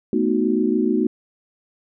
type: chord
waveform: sine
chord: B dominant seventh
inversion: third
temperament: equal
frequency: 220 / 246.9 / 311.1 / 370 Hz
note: A3 / B3 / D#4 / F#4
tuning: 0 / 0 / 0 / 0 cents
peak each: -22 dBFS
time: 0.13-1.07 s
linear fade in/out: 2 ms
effects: none